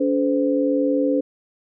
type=tone cluster; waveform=sine; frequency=284.5 / 433.3 / 514 Hz; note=C#4 / A4 / C5; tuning=+45 / -27 / -31 cents; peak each=-19 / -26 / -21 dBFS; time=0-1.21 s; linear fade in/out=10 ms; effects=none